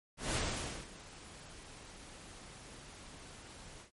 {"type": "noise with ADSR envelope", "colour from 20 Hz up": "pink", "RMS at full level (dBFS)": -34, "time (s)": [0.17, 3.91], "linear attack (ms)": 150, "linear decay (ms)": 550, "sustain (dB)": -18, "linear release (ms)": 110, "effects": ["MP3 48 kbps"]}